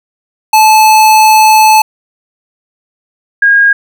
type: tone pair in turn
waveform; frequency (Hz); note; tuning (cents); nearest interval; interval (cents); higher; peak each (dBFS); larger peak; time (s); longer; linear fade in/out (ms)
square / sine; 868 / 1630.1; A5 / G#6; -24 / -33; major seventh; 1091; second; -3; neither; 0.53-1.82 / 3.42-3.73; first; 5
effects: none